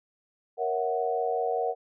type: chord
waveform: sine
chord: F# dominant seventh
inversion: first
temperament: equal with one note detuned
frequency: 469.4 / 554.4 / 659.3 / 740 Hz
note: A#4 / C#5 / E5 / F#5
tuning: +12 / 0 / 0 / 0 cents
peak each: -29 / -35 / -33 / -29 dBFS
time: 0.57-1.75 s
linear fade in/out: 50 ms
effects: none